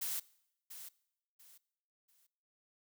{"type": "noise with echo", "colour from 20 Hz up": "blue", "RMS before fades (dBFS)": -38, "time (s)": [0.01, 0.2], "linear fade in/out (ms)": 10, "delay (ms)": 690, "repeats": 3, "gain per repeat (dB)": -11, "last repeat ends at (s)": 2.27, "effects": ["noise-tail reverb RT60 0.8 s tail -22 dB re dry"]}